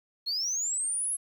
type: linear sweep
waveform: sine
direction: up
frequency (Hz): 4186 to 10950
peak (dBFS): -26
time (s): 0.26-1.17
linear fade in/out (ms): 20
effects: tanh soft clip ceiling -25 dBFS + 10-bit